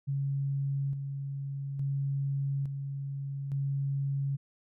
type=tone with tremolo; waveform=sine; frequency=138.59 Hz; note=C#3; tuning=in tune; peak=-28 dBFS; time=0.07-4.37 s; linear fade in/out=20 ms; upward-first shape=square; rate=0.58 Hz; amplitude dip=45%; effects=none